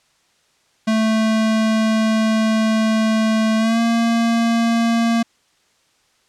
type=tone with pitch glide; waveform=square; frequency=220 to 230.8 Hz; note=A3 to A#3; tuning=0 to -17 cents; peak=-15 dBFS; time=0.87-5.23 s; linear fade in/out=10 ms; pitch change=+83 cents; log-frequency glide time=3.58-3.8 s; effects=white hiss -60 dBFS RMS until 6.28 s + low-pass 7000 Hz 12 dB/octave